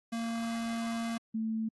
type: tone pair in turn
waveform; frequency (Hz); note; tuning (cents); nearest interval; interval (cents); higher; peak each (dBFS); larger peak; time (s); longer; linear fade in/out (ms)
square / sine; 230 / 221.7; A#3 / A3; -23 / +13; minor second; 64; first; -33 / -30; second; 0.12-1.18 / 1.34-1.69; first; 10
effects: AAC 32 kbps